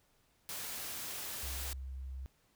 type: noise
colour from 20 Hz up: white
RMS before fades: -42 dBFS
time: 0.49-1.73 s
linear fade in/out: 0 ms
type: tone with pitch glide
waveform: sine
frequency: 66.6 to 65.87 Hz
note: C2 to C2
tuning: +31 to +12 cents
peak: -40 dBFS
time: 1.43-2.26 s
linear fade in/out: 0 ms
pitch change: -19 cents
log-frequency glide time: 1.55-1.7 s
effects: pink hiss -72 dBFS RMS until 2.55 s